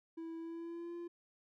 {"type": "tone with pitch glide", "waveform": "triangle", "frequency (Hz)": [328.5, 344.2], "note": ["E4", "F4"], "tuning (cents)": [-6, -25], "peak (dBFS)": -40, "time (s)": [0.17, 1.08], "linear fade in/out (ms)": 10, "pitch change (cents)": 81, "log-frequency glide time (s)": [0.38, 0.95], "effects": []}